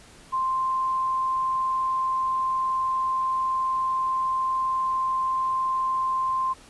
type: tone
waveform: sine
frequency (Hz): 1046.5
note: C6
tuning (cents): 0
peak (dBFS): -22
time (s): 0.32-6.54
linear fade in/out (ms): 20
effects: pink hiss -50 dBFS RMS until 6.69 s + resampled to 24000 Hz